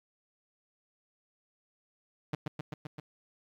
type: tone with echo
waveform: sawtooth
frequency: 151.3 Hz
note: D#3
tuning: 48 cents flat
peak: -26 dBFS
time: 2.33-2.35 s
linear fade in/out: 5 ms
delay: 130 ms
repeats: 5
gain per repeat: -2 dB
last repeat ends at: 3 s
effects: low-pass 4000 Hz 12 dB/octave + 11-bit